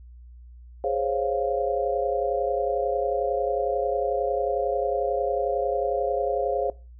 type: chord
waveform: sine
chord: Db major seventh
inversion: second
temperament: equal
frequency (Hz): 415.3 / 523.3 / 554.4 / 698.5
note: Ab4 / C5 / Db5 / F5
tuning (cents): 0 / 0 / 0 / 0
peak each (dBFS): -28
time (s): 0.84-6.7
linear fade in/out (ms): 2
effects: noise-tail reverb RT60 0.3 s tail -20 dB re dry + added 60 Hz sine -43 dBFS peak until 6.99 s